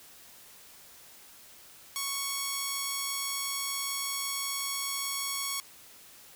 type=tone; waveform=5% pulse; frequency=1108.7 Hz; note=C#6; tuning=in tune; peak=-19 dBFS; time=1.96-5.6 s; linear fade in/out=0 ms; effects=white hiss -53 dBFS RMS until 6.35 s